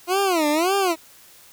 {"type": "tone with vibrato", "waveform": "20% pulse", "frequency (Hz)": 343, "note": "F4", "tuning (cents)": -31, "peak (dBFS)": -13, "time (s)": [0.07, 0.96], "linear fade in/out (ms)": 50, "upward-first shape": "sine", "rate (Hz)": 1.8, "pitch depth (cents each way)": 260, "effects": ["white hiss -49 dBFS RMS until 1.52 s"]}